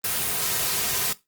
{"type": "noise with comb filter", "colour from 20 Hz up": "white", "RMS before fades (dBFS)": -25, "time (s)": [0.04, 1.13], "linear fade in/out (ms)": 5, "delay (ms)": 3.5, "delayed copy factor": -0.5, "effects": ["noise-tail reverb RT60 0.2 s tail -17 dB re dry", "Opus 24 kbps"]}